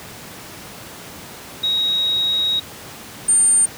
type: tone pair in turn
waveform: sine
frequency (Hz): 3795 / 9000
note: A#7 / C#9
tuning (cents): +30 / +25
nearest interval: octave + minor third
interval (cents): 1495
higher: second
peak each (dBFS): -16 / -11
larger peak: second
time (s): 1.63-2.6 / 3.28-3.66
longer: first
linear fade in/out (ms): 10
effects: pink hiss -36 dBFS RMS until 3.77 s + high-pass 100 Hz 12 dB/octave

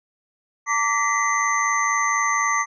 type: tone cluster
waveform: sine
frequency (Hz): 906 / 1157 / 1925 / 2029 / 6240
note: A#5 / D6 / B6 / B6 / G8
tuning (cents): -50 / -26 / -45 / +46 / -9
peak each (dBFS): -28 / -21 / -27 / -25 / -28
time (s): 0.66-2.66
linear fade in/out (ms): 50
effects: none

